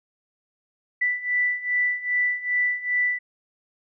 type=beating tone pair; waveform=sine; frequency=1975.5 / 1978 Hz; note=B6 / B6; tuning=0 / +2 cents; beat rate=2.5 Hz; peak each=-26 / -23 dBFS; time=1.01-3.19 s; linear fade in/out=10 ms; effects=none